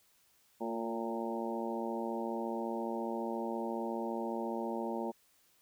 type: harmonic tone with a mistuned harmonic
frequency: 114.5 Hz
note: A#2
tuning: 31 cents flat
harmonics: 2 / 3 / 4 / 5 / 6 / 7 / 8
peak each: -39 / -40 / -43 / -42 / -47 / -44 / -43 dBFS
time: 0.6-5.12 s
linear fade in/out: 20 ms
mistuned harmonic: 3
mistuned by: +24 cents
effects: white hiss -69 dBFS RMS until 5.61 s